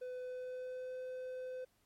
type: tone with pitch glide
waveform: triangle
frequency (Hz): 503 to 510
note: B4 to C5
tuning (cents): +32 to -44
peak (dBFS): -39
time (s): 0.01-1.65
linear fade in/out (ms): 10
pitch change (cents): +24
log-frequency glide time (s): 0.2-0.97
effects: pink hiss -75 dBFS RMS until 1.85 s + MP3 64 kbps